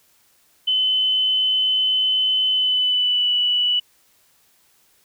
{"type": "tone with pitch glide", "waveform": "sine", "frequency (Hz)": [3036, 2956], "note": ["F#7", "F#7"], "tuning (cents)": [44, -2], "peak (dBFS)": -16, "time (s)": [0.67, 3.8], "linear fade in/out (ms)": 10, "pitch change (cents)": -46, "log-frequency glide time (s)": [2.49, 3.32], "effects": ["white hiss -59 dBFS RMS until 5.04 s"]}